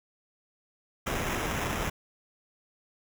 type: noise with sample-and-hold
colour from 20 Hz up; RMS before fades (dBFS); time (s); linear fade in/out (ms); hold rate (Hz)
pink; -31; 1.06-1.9; 10; 4410
effects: none